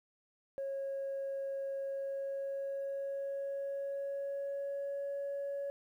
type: tone with pitch glide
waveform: sine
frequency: 547 to 560.8 Hz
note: C#5 to C#5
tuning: -23 to +20 cents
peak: -34 dBFS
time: 0.58-5.7 s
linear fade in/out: 0 ms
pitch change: +43 cents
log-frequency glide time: 1.8-5.11 s
effects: tanh soft clip ceiling -33 dBFS + 12-bit